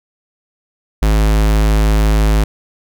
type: tone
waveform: square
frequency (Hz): 53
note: G#1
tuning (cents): +36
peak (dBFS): -10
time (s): 1.02-2.44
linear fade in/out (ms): 5
effects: none